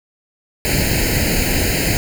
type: noise with comb filter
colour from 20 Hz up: pink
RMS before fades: -17 dBFS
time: 0.65-1.97 s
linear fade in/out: 0 ms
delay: 0.43 ms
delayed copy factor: +0.9
effects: none